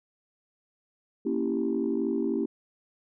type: chord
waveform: sine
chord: A# diminished seventh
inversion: none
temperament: equal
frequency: 233.1 / 277.2 / 329.6 / 392 Hz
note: A#3 / C#4 / E4 / G4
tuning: 0 / 0 / 0 / 0 cents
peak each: -30 dBFS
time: 1.25-2.46 s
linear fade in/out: 10 ms
effects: tanh soft clip ceiling -17 dBFS